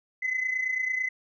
sine tone pair together, 2006 / 2035 Hz, B6 / C7, +26 / -49 cents, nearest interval unison, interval 25 cents, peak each -31 / -26 dBFS, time 0.22-1.09 s, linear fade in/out 10 ms, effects tanh soft clip ceiling -20 dBFS

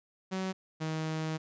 sawtooth tone pair in turn, 188.6 / 158.09 Hz, F#3 / D#3, +33 / +28 cents, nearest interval minor third, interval 305 cents, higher first, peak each -28 dBFS, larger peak neither, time 0.31-0.53 / 0.8-1.38 s, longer second, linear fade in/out 20 ms, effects resampled to 16000 Hz

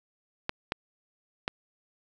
clicks, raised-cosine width 0.3 ms, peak -12 dBFS, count 3, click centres 0.494 / 0.721 / 1.479 s, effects none

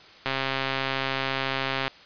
click train, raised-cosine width 0.3 ms, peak -10 dBFS, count 218, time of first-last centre 0.26-1.879 s, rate 134 Hz, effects white hiss -49 dBFS RMS until 2.05 s + resampled to 11025 Hz

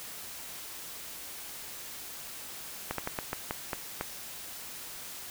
slowing click train, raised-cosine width 0.5 ms, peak -16 dBFS, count 8, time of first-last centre 2.91-4.01 s, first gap 73 ms, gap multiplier 1.25, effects white hiss -43 dBFS RMS until 5.3 s

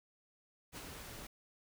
pink noise with ADSR envelope, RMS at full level -45 dBFS, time 0.72-1.27 s, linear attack 52 ms, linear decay 37 ms, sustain -4 dB, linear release 5 ms, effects none

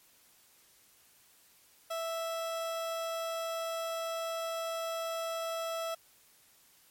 30% pulse tone, 659.3 Hz, E5, in tune, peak -31 dBFS, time 1.9-5.95 s, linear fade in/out 10 ms, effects white hiss -63 dBFS RMS until 6.9 s + MP3 64 kbps

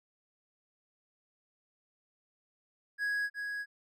triangle tone with echo, 1661.2 Hz, G#6, in tune, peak -28 dBFS, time 2.98-3.3 s, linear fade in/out 50 ms, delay 360 ms, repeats 1, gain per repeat -5 dB, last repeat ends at 3.66 s, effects none

